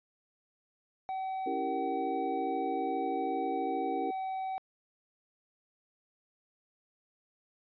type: tone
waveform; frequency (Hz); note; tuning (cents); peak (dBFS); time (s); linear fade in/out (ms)
triangle; 761; F#5; +48; -31; 1.09-4.58; 0
type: chord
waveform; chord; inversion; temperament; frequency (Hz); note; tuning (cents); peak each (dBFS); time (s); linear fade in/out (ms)
sine; C# diminished seventh; none; equal; 277.2 / 329.6 / 392 / 466.2; C#4 / E4 / G4 / Bb4; 0 / 0 / 0 / 0; -38; 1.46-4.11; 5
effects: resampled to 11025 Hz